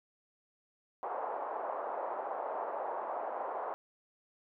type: band-pass noise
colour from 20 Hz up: pink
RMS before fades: -38 dBFS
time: 1.03-3.74 s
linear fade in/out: 0 ms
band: 570 to 980 Hz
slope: 24 dB/octave
effects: none